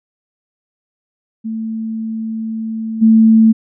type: tone with level steps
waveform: sine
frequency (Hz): 222.4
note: A3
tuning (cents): +19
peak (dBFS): -19 / -5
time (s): 1.44-3.53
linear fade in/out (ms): 20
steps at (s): 3.01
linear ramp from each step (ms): 20
effects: none